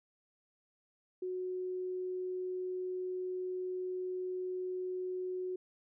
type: tone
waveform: sine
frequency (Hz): 367.5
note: F#4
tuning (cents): -12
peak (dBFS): -35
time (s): 1.22-5.56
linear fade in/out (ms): 5
effects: none